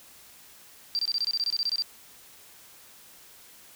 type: tone bursts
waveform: sine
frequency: 4699 Hz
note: D8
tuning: in tune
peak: -24 dBFS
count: 14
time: 0.95-1.822 s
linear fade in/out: 0 ms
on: 40 ms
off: 24 ms
effects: white hiss -52 dBFS RMS until 3.75 s